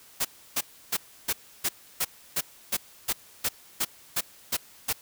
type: noise bursts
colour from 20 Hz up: white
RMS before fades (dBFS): -26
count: 14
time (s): 0.2-4.93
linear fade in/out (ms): 10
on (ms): 50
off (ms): 310
effects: white hiss -53 dBFS RMS until 5.01 s